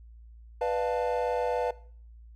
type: chord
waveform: triangle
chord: B half-diminished seventh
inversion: none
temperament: equal with one note detuned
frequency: 493.9 / 601.4 / 698.5 / 880 Hz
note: B4 / D5 / F5 / A5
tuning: 0 / +41 / 0 / 0 cents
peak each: -26 / -32 / -31 / -31 dBFS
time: 0.61-1.71 s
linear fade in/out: 5 ms
effects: noise-tail reverb RT60 0.5 s tail -20 dB re dry + added 57 Hz sine -47 dBFS peak until 2.35 s